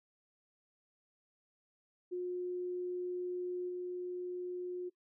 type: tone with level steps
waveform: sine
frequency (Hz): 359.3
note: F4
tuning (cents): +49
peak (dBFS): -35 / -37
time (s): 2.11-4.9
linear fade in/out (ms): 20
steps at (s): 3.68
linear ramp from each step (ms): 20
effects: noise-tail reverb RT60 0.1 s tail -21 dB re dry